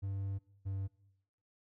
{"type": "tone pair in turn", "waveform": "triangle", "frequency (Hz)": [98, 97.15], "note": ["G2", "G2"], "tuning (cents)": [0, -15], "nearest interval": "unison", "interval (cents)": 15, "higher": "first", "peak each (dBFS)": [-33, -33], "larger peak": "neither", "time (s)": [[0.02, 0.39], [0.65, 0.88]], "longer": "first", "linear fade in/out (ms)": 20, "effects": ["noise-tail reverb RT60 0.8 s tail -21 dB re dry"]}